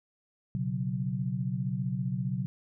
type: chord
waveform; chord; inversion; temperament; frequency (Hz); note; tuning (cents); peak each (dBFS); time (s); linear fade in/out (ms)
sine; B suspended second; none; equal; 123.47 / 138.59 / 185; B2 / C#3 / F#3; 0 / 0 / 0; -33; 0.55-2.46; 0
effects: none